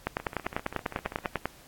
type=two click trains; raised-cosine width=0.5 ms; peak=-12 / -23 dBFS; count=15 / 17; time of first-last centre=0.07-1.456 / 0.2-1.253 s; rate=10.1 / 15.2 Hz; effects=pink hiss -54 dBFS RMS until 1.67 s + AAC 64 kbps